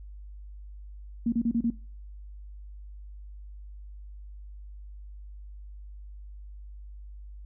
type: tone bursts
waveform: sine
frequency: 233.1 Hz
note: A#3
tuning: in tune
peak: -22 dBFS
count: 5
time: 1.26-1.703 s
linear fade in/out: 5 ms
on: 63 ms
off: 32 ms
effects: noise-tail reverb RT60 0.4 s tail -21 dB re dry + added 50 Hz sine -41 dBFS peak until 7.45 s